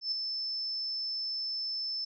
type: tone with ADSR envelope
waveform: sine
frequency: 5274 Hz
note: E8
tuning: in tune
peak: -27 dBFS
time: 0.01-2.05 s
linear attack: 110 ms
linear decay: 3 ms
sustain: -5 dB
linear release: 8 ms
effects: none